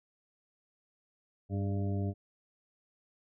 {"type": "harmonic tone with a mistuned harmonic", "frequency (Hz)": 98.6, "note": "G2", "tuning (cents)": 11, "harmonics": [1, 2, 3, 4, 6, 7], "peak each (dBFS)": [-31, -37, -41, -43, -47, -48], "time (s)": [1.49, 2.14], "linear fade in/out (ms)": 50, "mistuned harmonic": 4, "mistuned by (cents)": 49, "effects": []}